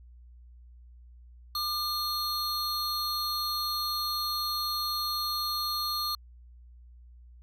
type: tone pair together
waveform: square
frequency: 1200 / 4288 Hz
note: D6 / C8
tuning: +37 / +42 cents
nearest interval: octave + minor seventh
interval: 2205 cents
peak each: -34 / -31 dBFS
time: 1.55-6.15 s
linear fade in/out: 2 ms
effects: added 60 Hz sine -49 dBFS peak until 7.42 s